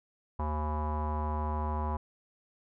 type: tone with low-pass filter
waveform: square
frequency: 76.1 Hz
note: D#2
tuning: 38 cents flat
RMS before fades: -32 dBFS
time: 0.39-1.97 s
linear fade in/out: 5 ms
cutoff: 960 Hz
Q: 7.5
effects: none